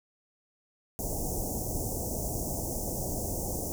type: band-stop noise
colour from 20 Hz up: pink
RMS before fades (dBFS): -33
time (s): 0.99-3.72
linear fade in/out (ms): 0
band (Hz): 790 to 5900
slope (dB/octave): 48
effects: none